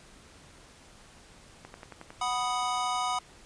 click train, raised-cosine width 0.5 ms, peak -28 dBFS, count 6, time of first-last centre 1.65-2.105 s, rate 11 Hz
square chord, B major, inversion second, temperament equal, 740 / 987.8 / 1244.5 Hz, F#5 / B5 / D#6, 0 / 0 / 0 cents, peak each -33 dBFS, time 2.21-3.19 s, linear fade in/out 5 ms
effects pink hiss -54 dBFS RMS until 3.45 s + resampled to 22050 Hz

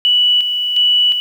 sine tone with tremolo, 2953 Hz, F#7, 4 cents flat, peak -9 dBFS, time 0.05-1.2 s, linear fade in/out 0 ms, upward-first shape square, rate 1.4 Hz, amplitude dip 50%, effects 7-bit

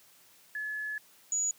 sine tone pair in turn, 1711 / 6844 Hz, A6 / A8, -49 / -49 cents, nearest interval 2 octaves, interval 2400 cents, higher second, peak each -33 / -27 dBFS, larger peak second, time 0.55-0.98 / 1.32-1.51 s, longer first, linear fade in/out 2 ms, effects white hiss -60 dBFS RMS until 1.58 s + high-pass 100 Hz 12 dB/octave

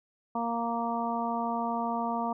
harmonic tone, 233.1 Hz, A#3, in tune, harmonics 1 / 2 / 3 / 4 / 5, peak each -33 / -40 / -33 / -33 / -37 dBFS, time 0.35-2.33 s, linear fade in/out 5 ms, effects none

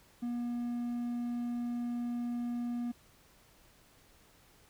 triangle tone, 240 Hz, B3, 49 cents flat, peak -31 dBFS, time 0.22-2.92 s, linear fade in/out 10 ms, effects pink hiss -63 dBFS RMS until 4.69 s

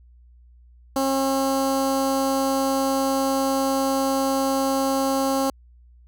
15% pulse tone with notch filter, 270 Hz, C#4, 45 cents flat, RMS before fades -22 dBFS, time 0.96-5.5 s, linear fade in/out 2 ms, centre 2400 Hz, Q 1.1, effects added 60 Hz sine -48 dBFS peak until 6.07 s

